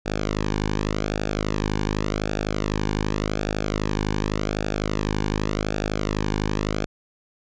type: tone with flanger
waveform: sawtooth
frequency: 51.9 Hz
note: G#1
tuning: in tune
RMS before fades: -25 dBFS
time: 0.05-6.86 s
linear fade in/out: 20 ms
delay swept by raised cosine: 0.97 to 1.54 ms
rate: 0.87 Hz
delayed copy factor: -0.85
effects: resampled to 16000 Hz